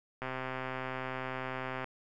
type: click train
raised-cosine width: 0.5 ms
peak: -22 dBFS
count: 212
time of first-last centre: 0.22-1.843 s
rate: 130 Hz
effects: none